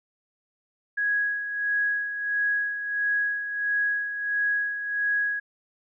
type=tone with tremolo; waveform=sine; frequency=1661.2 Hz; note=G#6; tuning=in tune; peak=-21 dBFS; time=0.97-5.4 s; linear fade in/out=10 ms; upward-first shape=sine; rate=1.5 Hz; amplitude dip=60%; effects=none